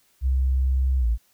sine tone with pitch glide, 65.41 to 56.94 Hz, C2 to A#1, 0 to -40 cents, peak -18 dBFS, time 0.21-1.18 s, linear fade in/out 50 ms, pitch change -240 cents, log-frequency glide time 0.99-1.07 s, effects white hiss -63 dBFS RMS until 1.33 s

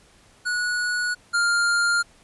square tone pair in turn, 1463 / 1402.4 Hz, F#6 / F6, -20 / +7 cents, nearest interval minor second, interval 73 cents, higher first, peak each -23 / -19 dBFS, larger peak second, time 0.45-1.15 / 1.33-2.03 s, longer neither, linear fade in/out 20 ms, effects pink hiss -55 dBFS RMS until 2.23 s + resampled to 24000 Hz

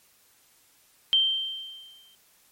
sine tone with exponential decay, 3136 Hz, G7, in tune, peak -16 dBFS, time 1.13-2.15 s, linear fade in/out 0 ms, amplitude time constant 220 ms, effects white hiss -61 dBFS RMS until 2.51 s + MP3 64 kbps

